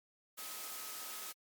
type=tone in noise; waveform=sine; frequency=1273 Hz; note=D#6; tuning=39 cents sharp; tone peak=-55 dBFS; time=0.37-1.33 s; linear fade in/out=20 ms; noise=white; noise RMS=-45 dBFS; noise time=0.37-1.33 s; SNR=-13 dB; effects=high-pass 300 Hz 12 dB/octave + MP3 96 kbps